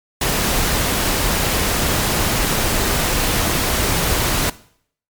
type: noise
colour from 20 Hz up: pink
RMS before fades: -18 dBFS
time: 0.21-4.5 s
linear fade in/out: 5 ms
effects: noise-tail reverb RT60 0.6 s tail -19 dB re dry + MP3 96 kbps